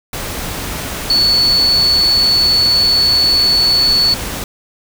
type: tone in noise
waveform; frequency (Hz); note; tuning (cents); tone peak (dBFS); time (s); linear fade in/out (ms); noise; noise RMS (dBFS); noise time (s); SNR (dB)
sine; 4435; C#8; 0; -9; 1.1-4.14; 2; pink; -23; 0.13-4.44; +11
effects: none